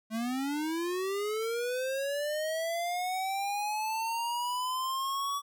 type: linear sweep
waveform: square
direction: up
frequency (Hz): 215.8 to 1142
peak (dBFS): -31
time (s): 0.1-5.42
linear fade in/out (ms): 50
effects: none